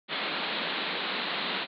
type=band-pass noise; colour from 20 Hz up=white; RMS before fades=-32 dBFS; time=0.08-1.67 s; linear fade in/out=50 ms; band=160 to 4200 Hz; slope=96 dB/octave; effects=none